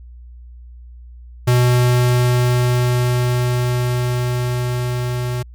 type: tone with level ramp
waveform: square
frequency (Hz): 123.47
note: B2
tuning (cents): 0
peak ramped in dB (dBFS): -11 to -20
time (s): 1.47-5.43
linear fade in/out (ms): 10
effects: added 60 Hz sine -35 dBFS peak until 5.54 s + MP3 96 kbps